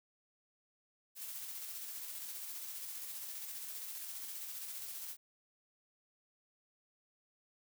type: noise with tremolo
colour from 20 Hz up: blue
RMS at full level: -44 dBFS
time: 1.15-5.17 s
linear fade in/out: 50 ms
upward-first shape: square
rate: 15 Hz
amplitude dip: 25%
effects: none